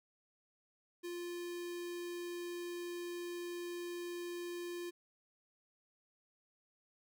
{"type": "tone with notch filter", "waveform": "square", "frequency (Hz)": 349.2, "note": "F4", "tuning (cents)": 0, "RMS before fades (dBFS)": -43, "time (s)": [1.03, 4.91], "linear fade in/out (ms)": 20, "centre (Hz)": 850, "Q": 1.1, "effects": []}